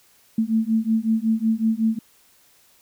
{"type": "beating tone pair", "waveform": "sine", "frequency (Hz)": [220, 225.4], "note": ["A3", "A3"], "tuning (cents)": [0, 42], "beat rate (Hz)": 5.4, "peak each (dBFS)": -21, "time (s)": [0.38, 1.99], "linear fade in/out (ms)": 5, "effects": ["white hiss -57 dBFS RMS until 2.81 s"]}